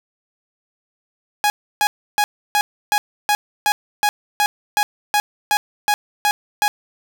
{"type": "tone bursts", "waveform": "sawtooth", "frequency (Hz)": 830.6, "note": "G#5", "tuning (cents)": 0, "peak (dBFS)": -10, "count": 15, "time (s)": [1.44, 6.68], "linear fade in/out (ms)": 0, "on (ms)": 60, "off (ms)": 310, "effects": []}